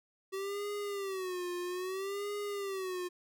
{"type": "tone with vibrato", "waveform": "square", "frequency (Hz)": 381.7, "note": "G4", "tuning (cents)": -46, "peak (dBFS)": -36, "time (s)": [0.32, 3.09], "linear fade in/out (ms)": 20, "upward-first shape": "sine", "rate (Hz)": 0.61, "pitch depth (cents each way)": 130, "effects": []}